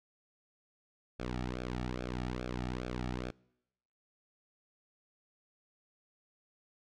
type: tone with flanger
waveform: sawtooth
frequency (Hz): 61.8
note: B1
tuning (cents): +2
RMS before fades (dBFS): -38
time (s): 1.19-3.31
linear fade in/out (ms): 10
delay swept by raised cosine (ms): 1 to 1.99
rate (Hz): 2.4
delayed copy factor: -0.85
effects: noise-tail reverb RT60 0.9 s tail -26 dB re dry + low-pass 5000 Hz 12 dB/octave